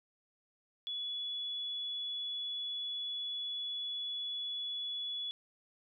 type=tone; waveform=sine; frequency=3408 Hz; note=G#7; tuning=44 cents sharp; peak=-36 dBFS; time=0.87-5.31 s; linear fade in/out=0 ms; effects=none